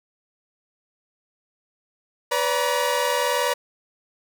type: tone cluster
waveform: sawtooth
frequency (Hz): 496.5 / 576 / 952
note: B4 / D5 / A#5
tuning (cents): +9 / -34 / +36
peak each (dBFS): -21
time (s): 2.31-3.54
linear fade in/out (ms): 10
effects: none